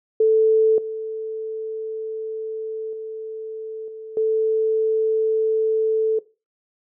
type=tone with level steps; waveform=sine; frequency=440 Hz; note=A4; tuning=in tune; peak=-12 / -25 / -28 / -32 / -16 dBFS; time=0.2-6.19 s; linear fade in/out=5 ms; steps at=0.78 / 2.93 / 3.88 / 4.17 s; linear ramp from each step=2 ms; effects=noise-tail reverb RT60 0.3 s tail -19 dB re dry